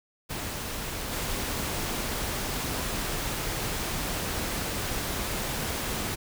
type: noise with level steps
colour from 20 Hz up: pink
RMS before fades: -34 / -31 dBFS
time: 0.29-6.16 s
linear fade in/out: 20 ms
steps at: 1.11 s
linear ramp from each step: 20 ms
effects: none